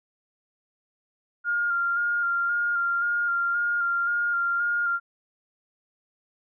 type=tone with vibrato; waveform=sine; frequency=1404 Hz; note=F6; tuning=9 cents sharp; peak=-22 dBFS; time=1.44-5 s; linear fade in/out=50 ms; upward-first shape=square; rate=1.9 Hz; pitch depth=18 cents each way; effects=none